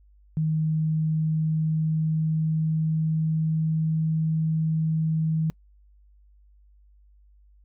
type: tone with pitch glide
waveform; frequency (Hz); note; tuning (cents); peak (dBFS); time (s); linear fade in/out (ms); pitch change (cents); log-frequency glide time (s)
sine; 156.9 to 158.91; D#3 to D#3; +15 to +37; -21; 0.37-5.5; 0; +22; 0.62-4.15
effects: noise-tail reverb RT60 0.1 s tail -26 dB re dry + added 50 Hz sine -53 dBFS peak until 7.64 s